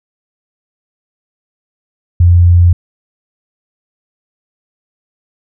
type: tone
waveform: sine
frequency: 87.31 Hz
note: F2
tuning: in tune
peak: -3 dBFS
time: 2.2-2.73 s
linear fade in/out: 5 ms
effects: none